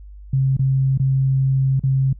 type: tone with dropouts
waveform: sine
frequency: 133.9 Hz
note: C3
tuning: 40 cents sharp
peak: -14 dBFS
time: 0.33-2.13 s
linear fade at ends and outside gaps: 5 ms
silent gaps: 0.568-0.592 / 0.977-0.997 / 1.796-1.836 s
effects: noise-tail reverb RT60 0.1 s tail -24 dB re dry + added 50 Hz sine -36 dBFS peak until 2.19 s